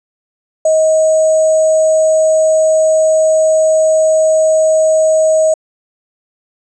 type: tone with sample-and-hold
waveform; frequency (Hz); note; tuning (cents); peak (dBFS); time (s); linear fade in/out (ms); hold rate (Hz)
sine; 632; D#5; +27; -7; 0.65-5.54; 5; 7350
effects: resampled to 22050 Hz